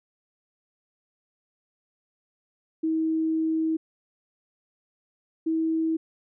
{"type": "tone pair in turn", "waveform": "sine", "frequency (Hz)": [319.9, 322.5], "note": ["D#4", "E4"], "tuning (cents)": [48, -38], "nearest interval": "unison", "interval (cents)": 14, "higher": "second", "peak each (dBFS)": -22, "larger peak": "neither", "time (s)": [[2.83, 3.77], [5.46, 5.97]], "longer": "first", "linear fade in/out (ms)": 10, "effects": []}